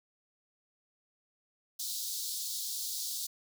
pink high-pass noise, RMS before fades -37 dBFS, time 1.79-3.27 s, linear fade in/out 10 ms, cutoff 3800 Hz, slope 48 dB/octave, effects none

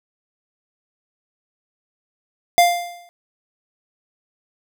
square tone with exponential decay, 698.5 Hz, F5, in tune, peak -8 dBFS, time 2.58-3.09 s, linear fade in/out 0 ms, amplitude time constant 110 ms, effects none

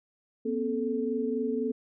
sine tone cluster, 239.9 / 263.8 / 436.7 Hz, A#3 / C4 / A4, +50 / +14 / -13 cents, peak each -31 / -33 / -30 dBFS, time 0.45-1.72 s, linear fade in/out 10 ms, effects none

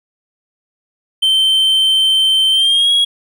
triangle tone with pitch glide, 3107 to 3311 Hz, G7 to G#7, -16 to -6 cents, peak -8 dBFS, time 1.22-3.05 s, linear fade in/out 10 ms, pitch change +110 cents, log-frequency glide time 2.51-2.91 s, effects none

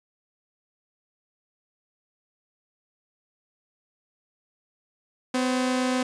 sawtooth tone pair together, 253.4 / 535 Hz, B3 / C5, +45 / +38 cents, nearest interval octave + minor second, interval 1293 cents, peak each -19 / -29 dBFS, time 5.34-6.03 s, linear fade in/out 5 ms, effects resampled to 22050 Hz

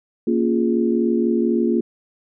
sine chord, Bb minor seventh, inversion none, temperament equal, 233.1 / 277.2 / 349.2 / 415.3 Hz, Bb3 / Db4 / F4 / Ab4, 0 / 0 / 0 / 0 cents, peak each -19 / -25 / -20 / -25 dBFS, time 0.27-1.81 s, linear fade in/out 5 ms, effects none

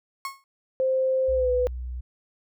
35% pulse tone with exponential decay, 1091 Hz, C#6, 28 cents flat, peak -25 dBFS, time 0.25-0.44 s, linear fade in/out 1 ms, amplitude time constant 40 ms
sine tone with pitch glide, 523 to 498.2 Hz, C5 to B4, -1 to +15 cents, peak -20 dBFS, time 0.8-1.67 s, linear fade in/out 0 ms, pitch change -84 cents, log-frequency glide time 1.33-1.51 s
sine tone, 61.9 Hz, B1, 5 cents sharp, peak -30 dBFS, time 1.28-2.01 s, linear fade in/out 10 ms
effects none

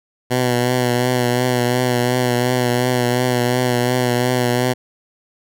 10% pulse tone with vibrato, 124 Hz, B2, 7 cents sharp, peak -7 dBFS, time 0.3-4.74 s, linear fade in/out 20 ms, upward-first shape triangle, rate 2.8 Hz, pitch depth 39 cents each way, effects none

